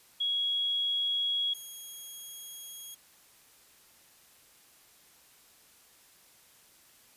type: tone pair in turn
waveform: sine / 5% pulse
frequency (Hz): 3322 / 3295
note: G#7 / G#7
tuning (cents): 0 / -14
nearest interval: unison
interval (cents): 14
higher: first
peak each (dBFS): -27 / -33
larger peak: first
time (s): 0.2-1.54 / 1.54-2.95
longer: second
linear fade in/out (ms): 10
effects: white hiss -60 dBFS RMS until 7.16 s + resampled to 32000 Hz